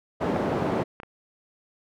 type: band-pass noise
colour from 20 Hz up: white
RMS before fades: -26 dBFS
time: 0.2-0.84 s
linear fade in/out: 20 ms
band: 110 to 580 Hz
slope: 12 dB/octave
type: clicks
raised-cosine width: 0.5 ms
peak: -19 / -22 / -26 dBFS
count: 3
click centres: 0.362 / 1.001 / 1.033 s
effects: none